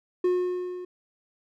triangle tone with level ramp, 361 Hz, F#4, 43 cents flat, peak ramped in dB -17 to -33 dBFS, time 0.24-0.85 s, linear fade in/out 5 ms, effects none

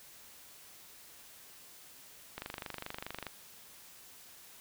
click train, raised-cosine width 0.3 ms, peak -23 dBFS, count 23, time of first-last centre 2.38-3.267 s, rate 24.8 Hz, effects white hiss -55 dBFS RMS until 4.6 s

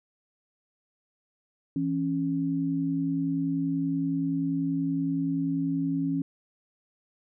sine tone pair together, 164.81 / 275.3 Hz, E3 / C#4, 0 / -12 cents, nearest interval major sixth, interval 888 cents, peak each -30 / -26 dBFS, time 1.76-6.22 s, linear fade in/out 2 ms, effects none

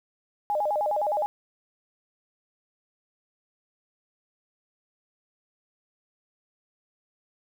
sine tone with vibrato, 708 Hz, F5, 23 cents sharp, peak -23 dBFS, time 0.5-1.26 s, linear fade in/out 0 ms, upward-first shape square, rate 9.7 Hz, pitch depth 270 cents each way, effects 9-bit

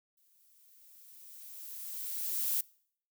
violet noise with exponential growth, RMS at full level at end -30 dBFS, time 0.17-2.61 s, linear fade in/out 5 ms, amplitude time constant 530 ms, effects noise-tail reverb RT60 0.6 s tail -24 dB re dry

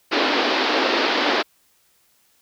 pink band-pass noise, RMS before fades -20 dBFS, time 0.11-1.43 s, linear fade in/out 20 ms, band 260 to 4800 Hz, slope 48 dB/octave, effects white hiss -61 dBFS RMS until 2.41 s

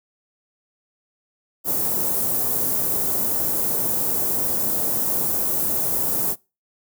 white band-stop noise, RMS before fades -22 dBFS, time 1.64-6.36 s, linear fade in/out 50 ms, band 620 to 13000 Hz, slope 12 dB/octave, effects noise-tail reverb RT60 0.3 s tail -25 dB re dry + high-pass 100 Hz 12 dB/octave

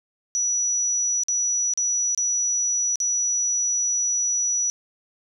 sine tone with dropouts, 5880 Hz, F#8, 12 cents flat, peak -20 dBFS, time 0.35-4.7 s, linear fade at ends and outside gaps 0 ms, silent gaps 1.235-1.284 / 1.737-1.775 / 2.148-2.176 / 2.957-3.002 s, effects none

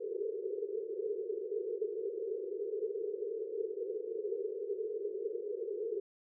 pink band-pass noise, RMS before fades -38 dBFS, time 0-6 s, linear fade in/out 10 ms, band 390 to 460 Hz, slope 96 dB/octave, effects none

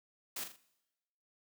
white noise with echo, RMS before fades -40 dBFS, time 0.36-0.44 s, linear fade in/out 5 ms, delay 41 ms, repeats 3, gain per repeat -7 dB, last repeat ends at 0.563 s, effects noise-tail reverb RT60 1.0 s tail -21 dB re dry + high-pass 150 Hz 12 dB/octave

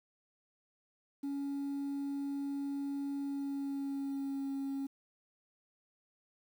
sine tone with pitch glide, 280.1 to 273.9 Hz, C#4 to C#4, +18 to -21 cents, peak -32 dBFS, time 1.23-4.87 s, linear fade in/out 10 ms, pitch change -39 cents, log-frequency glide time 3.2-4.51 s, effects tanh soft clip ceiling -34 dBFS + 10-bit

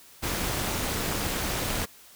pink noise with amplitude modulation, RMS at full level -26 dBFS, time 0.22-1.86 s, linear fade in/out 20 ms, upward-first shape sine, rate 228 Hz, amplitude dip 70%, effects white hiss -52 dBFS RMS until 2.15 s

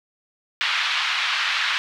white band-pass noise, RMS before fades -23 dBFS, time 0.61-1.78 s, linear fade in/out 0 ms, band 1100 to 3600 Hz, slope 24 dB/octave, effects none

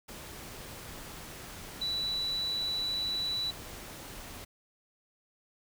sine tone in noise, 3951 Hz, B7, in tune, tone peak -30 dBFS, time 1.81-3.51 s, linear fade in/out 10 ms, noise pink, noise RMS -45 dBFS, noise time 0.08-4.45 s, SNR +12 dB, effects none

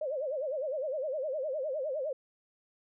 sine tone with vibrato, 568 Hz, C#5, 42 cents sharp, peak -31 dBFS, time 0.01-2.13 s, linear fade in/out 5 ms, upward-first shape sine, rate 9.8 Hz, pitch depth 190 cents each way, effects none

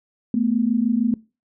sine tone pair together, 220 / 246.5 Hz, A3 / B3, 0 / -3 cents, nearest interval major second, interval 197 cents, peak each -20 dBFS, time 0.34-1.14 s, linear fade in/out 2 ms, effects noise-tail reverb RT60 0.3 s tail -22 dB re dry

